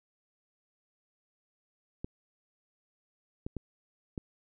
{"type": "clicks", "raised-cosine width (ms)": 3, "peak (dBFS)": -23, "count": 4, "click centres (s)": [2.045, 3.465, 3.567, 4.178], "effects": []}